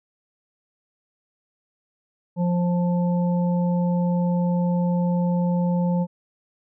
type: harmonic tone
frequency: 175.9 Hz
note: F3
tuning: 13 cents sharp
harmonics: 1 / 3 / 5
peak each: -19 / -29 / -33 dBFS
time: 2.36-6.07 s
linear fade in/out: 50 ms
effects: none